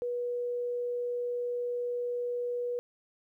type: tone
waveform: sine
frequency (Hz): 485.8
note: B4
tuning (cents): -29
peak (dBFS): -30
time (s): 0.02-2.79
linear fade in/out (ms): 0
effects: 12-bit